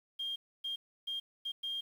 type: tone bursts at uneven times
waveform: sine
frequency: 3212 Hz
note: G7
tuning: 41 cents sharp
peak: -34 dBFS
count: 5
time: 0.19-0.36 / 0.64-0.76 / 1.07-1.2 / 1.45-1.52 / 1.63-1.81 s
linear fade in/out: 10 ms
effects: tanh soft clip ceiling -30 dBFS + 10-bit